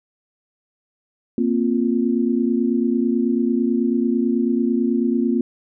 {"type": "chord", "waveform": "sine", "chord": "Bb suspended second", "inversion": "none", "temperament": "just", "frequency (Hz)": [233.1, 262.2, 349.6], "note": ["Bb3", "C4", "F4"], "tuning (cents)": [0, 4, 2], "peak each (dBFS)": [-19, -21, -23], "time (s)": [1.38, 5.41], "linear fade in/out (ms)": 2, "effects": []}